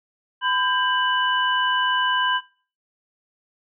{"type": "tone cluster", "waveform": "sine", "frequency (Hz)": [1009, 1589, 2974], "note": ["B5", "G6", "F#7"], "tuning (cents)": [37, 23, 8], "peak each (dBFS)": [-22, -23, -26], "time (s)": [0.41, 2.41], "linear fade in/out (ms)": 50, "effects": ["noise-tail reverb RT60 0.4 s tail -20 dB re dry"]}